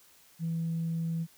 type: tone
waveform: sine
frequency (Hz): 164.81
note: E3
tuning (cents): 0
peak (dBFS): -28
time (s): 0.39-1.27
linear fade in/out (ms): 50
effects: tanh soft clip ceiling -25 dBFS + white hiss -60 dBFS RMS until 1.37 s